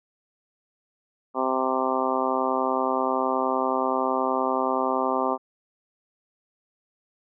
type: harmonic tone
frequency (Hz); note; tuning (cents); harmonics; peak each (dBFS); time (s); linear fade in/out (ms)
130.6; C3; -3; 2 / 3 / 4 / 5 / 6 / 7 / 8 / 9; -30 / -30 / -30 / -30 / -30 / -30 / -30 / -30; 1.34-5.38; 50
effects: none